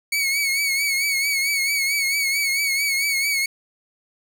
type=tone with vibrato; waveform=sawtooth; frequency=2224 Hz; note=C#7; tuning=5 cents sharp; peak=-16 dBFS; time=0.12-3.46 s; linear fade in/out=5 ms; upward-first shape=triangle; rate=4.5 Hz; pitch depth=69 cents each way; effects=8-bit